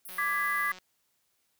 white high-pass noise, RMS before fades -44 dBFS, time 0.05-0.72 s, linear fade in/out 5 ms, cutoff 9100 Hz, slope 96 dB/octave
click train, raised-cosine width 0.2 ms, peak -31 dBFS, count 129, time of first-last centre 0.09-0.786 s, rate 184 Hz
sine chord, G# diminished, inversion second, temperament equal with one note detuned, 1174.7 / 1661.2 / 1996.2 Hz, D6 / G#6 / B6, 0 / 0 / +18 cents, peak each -31 dBFS, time 0.18-0.72 s, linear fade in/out 5 ms
effects white hiss -74 dBFS RMS until 1.59 s

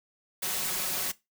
white noise with comb filter, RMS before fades -31 dBFS, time 0.42-1.12 s, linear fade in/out 10 ms, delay 5.4 ms, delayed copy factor +0.95, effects noise-tail reverb RT60 0.2 s tail -18 dB re dry

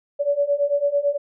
sine beating tone pair, 567 / 576 Hz, C#5 / D5, +39 / -34 cents, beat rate 9 Hz, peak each -22 / -20 dBFS, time 0.19-1.18 s, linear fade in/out 20 ms, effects none

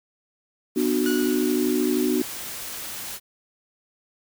white noise, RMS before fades -34 dBFS, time 0.75-3.2 s, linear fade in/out 50 ms
sine chord, B minor, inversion none, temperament equal with one note detuned, 246.9 / 299.8 / 370 Hz, B3 / D4 / F#4, 0 / +36 / 0 cents, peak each -24 dBFS, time 0.76-2.22 s, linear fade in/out 5 ms
sawtooth tone with exponential decay, 1462 Hz, F#6, 21 cents flat, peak -24 dBFS, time 1.06-1.98 s, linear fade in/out 2 ms, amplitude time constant 200 ms
effects none

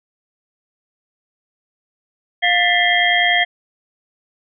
sine tone cluster, 704 / 1772 / 1980 / 2090 / 3226 Hz, F5 / A6 / B6 / C7 / G7, +14 / +12 / +4 / -2 / +49 cents, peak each -19 dBFS, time 2.42-3.45 s, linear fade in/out 20 ms, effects none

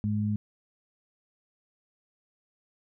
sine tone pair together, 105.2 / 210 Hz, G#2 / G#3, +23 / +19 cents, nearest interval octave, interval 1196 cents, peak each -28 dBFS, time 0.04-0.36 s, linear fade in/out 0 ms, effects none

